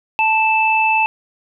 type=tone pair together; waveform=sine; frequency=880 / 2637 Hz; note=A5 / E7; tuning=0 / 0 cents; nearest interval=octave + perfect fifth; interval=1900 cents; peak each=-15 dBFS; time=0.19-1.06 s; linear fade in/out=0 ms; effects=none